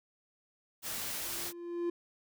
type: noise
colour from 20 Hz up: white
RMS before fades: -38 dBFS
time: 0.82-1.53 s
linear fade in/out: 50 ms
type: tone with exponential growth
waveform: triangle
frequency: 345.2 Hz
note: F4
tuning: 20 cents flat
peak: -27 dBFS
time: 0.98-1.9 s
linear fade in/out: 5 ms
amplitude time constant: 200 ms
effects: none